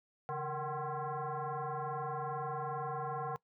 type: tone with frequency modulation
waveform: sine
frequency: 140.8 Hz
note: C#3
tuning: 27 cents sharp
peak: -35 dBFS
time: 0.29-3.36 s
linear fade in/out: 0 ms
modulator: 304 Hz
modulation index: 3.6
effects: noise-tail reverb RT60 0.1 s tail -21 dB re dry